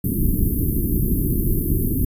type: band-stop noise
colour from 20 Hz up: pink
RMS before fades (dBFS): -19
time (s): 0.04-2.05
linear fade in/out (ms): 5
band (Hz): 360 to 12000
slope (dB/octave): 48
effects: resampled to 32000 Hz